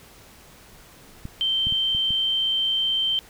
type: clicks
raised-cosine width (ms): 5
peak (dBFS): -20 / -20 / -23 / -24 / -23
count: 5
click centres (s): 1.254 / 1.67 / 1.724 / 1.949 / 2.106
type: tone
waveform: sine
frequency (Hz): 3121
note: G7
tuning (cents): -8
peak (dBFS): -20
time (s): 1.41-3.19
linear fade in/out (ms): 0
effects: pink hiss -49 dBFS RMS until 3.29 s